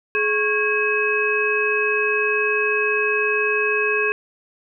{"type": "tone cluster", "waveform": "sine", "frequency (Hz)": [422.9, 1097, 1639, 2558], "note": ["G#4", "C#6", "G#6", "D#7"], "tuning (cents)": [31, -18, -23, 47], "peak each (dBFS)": [-22, -28, -23, -21], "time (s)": [0.15, 4.12], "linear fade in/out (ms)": 0, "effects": []}